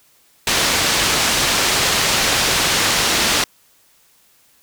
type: low-pass noise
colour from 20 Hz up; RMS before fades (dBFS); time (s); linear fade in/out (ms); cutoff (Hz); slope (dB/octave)
white; -17; 0.47-3.44; 2; 5600; 12
effects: white hiss -55 dBFS RMS until 4.62 s